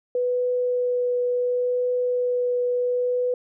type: tone with vibrato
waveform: sine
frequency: 493.9 Hz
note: B4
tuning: in tune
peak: -20 dBFS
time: 0.15-3.34 s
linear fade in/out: 2 ms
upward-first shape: triangle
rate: 0.71 Hz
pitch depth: 9 cents each way
effects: none